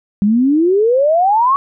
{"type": "exponential sweep", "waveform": "sine", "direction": "up", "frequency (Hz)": [196, 1134], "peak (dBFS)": -9, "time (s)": [0.22, 1.56], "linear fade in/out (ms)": 0, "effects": []}